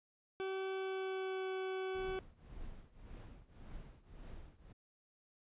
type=tone with pitch glide; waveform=40% pulse; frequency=382.4 to 378 Hz; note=G4 to F#4; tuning=-43 to +37 cents; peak=-37 dBFS; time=0.4-2.19 s; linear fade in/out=0 ms; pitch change=-20 cents; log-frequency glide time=0.72-1.49 s
type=noise with tremolo; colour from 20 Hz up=brown; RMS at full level=-48 dBFS; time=1.94-4.73 s; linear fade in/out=10 ms; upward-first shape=triangle; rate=1.8 Hz; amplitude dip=90%
effects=resampled to 8000 Hz

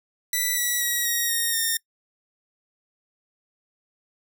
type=tone with pitch steps; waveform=5% pulse; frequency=1975.5 / 1944.9 / 1914.8 / 1885.2 / 1856 / 1827.3 Hz; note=B6 / B6 / A#6 / A#6 / A#6 / A#6; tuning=0 / -27 / +46 / +19 / -8 / -35 cents; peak=-12 dBFS; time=0.33-1.77 s; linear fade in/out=2 ms; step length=240 ms; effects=noise-tail reverb RT60 0.1 s tail -24 dB re dry

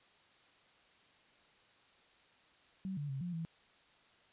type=tone with pitch steps; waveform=sine; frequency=190.4 / 145.2 / 135.2 / 176.1 / 164.4 Hz; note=F#3 / D3 / C#3 / F3 / E3; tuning=+50 / -19 / -43 / +15 / -4 cents; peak=-37 dBFS; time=2.85-3.45 s; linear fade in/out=0 ms; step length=120 ms; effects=white hiss -66 dBFS RMS until 4.32 s + resampled to 8000 Hz

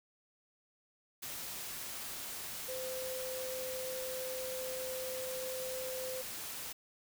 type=tone in noise; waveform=sine; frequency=515 Hz; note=C5; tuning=28 cents flat; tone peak=-39 dBFS; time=2.68-6.22 s; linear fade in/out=10 ms; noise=white; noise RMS=-43 dBFS; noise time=1.22-6.73 s; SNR=+1 dB; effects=none

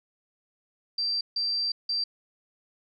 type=tone bursts at uneven times; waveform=sine; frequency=4698 Hz; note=D8; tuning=in tune; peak=-25 dBFS; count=3; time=0.98-1.21 / 1.36-1.72 / 1.89-2.04 s; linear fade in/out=5 ms; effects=none

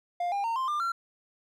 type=tone with pitch steps; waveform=triangle; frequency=703 / 802.9 / 917 / 1047.2 / 1196 / 1366 Hz; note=F5 / G5 / A#5 / C6 / D6 / F6; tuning=+11 / +41 / -29 / +1 / +31 / -39 cents; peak=-25 dBFS; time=0.2-0.92 s; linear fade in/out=5 ms; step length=120 ms; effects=none

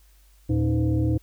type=tone with frequency modulation; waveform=sine; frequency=116.54 Hz; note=A#2; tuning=in tune; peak=-19 dBFS; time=0.49-1.18 s; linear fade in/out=10 ms; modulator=196 Hz; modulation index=1.2; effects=added 50 Hz sine -53 dBFS peak until 1.22 s + white hiss -62 dBFS RMS until 1.22 s

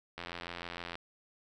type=click train; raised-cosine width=0.3 ms; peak=-24 dBFS; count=68; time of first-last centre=0.18-0.955 s; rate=86.5 Hz; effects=none

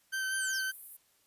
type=tone with vibrato; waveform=40% pulse; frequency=1547 Hz; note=G6; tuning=23 cents flat; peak=-31 dBFS; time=0.12-0.72 s; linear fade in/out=20 ms; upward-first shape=sine; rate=5.2 Hz; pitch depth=14 cents each way
type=linear sweep; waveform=sine; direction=down; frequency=10950 to 4038 Hz; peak=-36 dBFS; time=0.31-0.62 s; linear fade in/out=20 ms
type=high-pass noise; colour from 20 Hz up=white; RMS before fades=-46 dBFS; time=0.52-0.97 s; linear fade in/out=10 ms; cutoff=9600 Hz; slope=48 dB/octave
effects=white hiss -69 dBFS RMS until 1.26 s + resampled to 32000 Hz

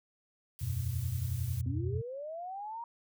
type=noise; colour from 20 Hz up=blue; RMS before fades=-48 dBFS; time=0.59-1.61 s; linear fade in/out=0 ms
type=chord; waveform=sine; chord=E suspended second; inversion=none; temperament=equal with one note detuned; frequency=81.37 / 92.5 / 123.47 Hz; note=E2 / F#2 / B2; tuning=-22 / 0 / 0 cents; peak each=-39 / -35 / -34 dBFS; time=0.61-2.02 s; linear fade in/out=10 ms
type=linear sweep; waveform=sine; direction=up; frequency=247.3 to 951 Hz; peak=-38 dBFS; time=1.66-2.84 s; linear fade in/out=2 ms
effects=none

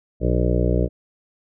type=harmonic tone; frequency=60.6 Hz; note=B1; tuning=32 cents flat; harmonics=1 / 2 / 3 / 5 / 6 / 7 / 8 / 9 / 10; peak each=-20 / -23 / -25 / -27 / -28 / -28 / -29 / -30 / -30 dBFS; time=0.2-0.89 s; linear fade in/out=50 ms; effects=none

